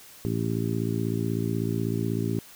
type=harmonic tone; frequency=56.2 Hz; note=A1; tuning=37 cents sharp; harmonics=2 / 3 / 4 / 5 / 6 / 7; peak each=-29 / -31 / -32 / -33 / -34 / -34 dBFS; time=0.25-2.39 s; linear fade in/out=0 ms; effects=white hiss -49 dBFS RMS until 2.55 s